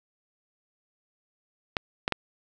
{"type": "clicks", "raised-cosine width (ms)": 0.3, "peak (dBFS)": -9, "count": 3, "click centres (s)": [1.768, 2.079, 2.123], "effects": []}